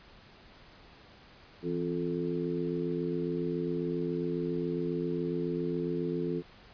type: harmonic tone with a mistuned harmonic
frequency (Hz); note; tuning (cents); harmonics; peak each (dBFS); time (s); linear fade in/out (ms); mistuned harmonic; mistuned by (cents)
87.31; F2; 0; 2 / 3 / 4 / 5; -35 / -36 / -34 / -36; 1.62-6.43; 50; 2; -93
effects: pink hiss -55 dBFS RMS until 6.73 s + resampled to 11025 Hz